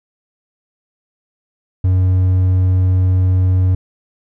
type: tone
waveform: triangle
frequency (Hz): 92.5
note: F#2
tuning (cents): 0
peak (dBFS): -8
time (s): 1.84-3.75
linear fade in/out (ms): 5
effects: none